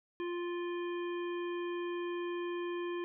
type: harmonic tone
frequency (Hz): 349.2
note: F4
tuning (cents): 0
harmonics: 1 / 3 / 5 / 7 / 9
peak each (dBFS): -35 / -45 / -49 / -52 / -54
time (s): 0.2-3.04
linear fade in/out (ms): 0
effects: none